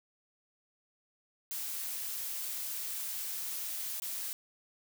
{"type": "noise with dropouts", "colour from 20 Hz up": "blue", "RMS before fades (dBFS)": -38, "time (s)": [1.51, 4.33], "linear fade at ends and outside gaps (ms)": 0, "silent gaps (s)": [3.999, 4.021], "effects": []}